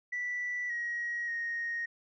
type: tone with pitch steps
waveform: sine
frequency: 1966 / 1897 / 1866 Hz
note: B6 / A#6 / A#6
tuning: -8 / +30 / +1 cents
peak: -31 dBFS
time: 0.12-1.86 s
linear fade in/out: 10 ms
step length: 580 ms
effects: tanh soft clip ceiling -28 dBFS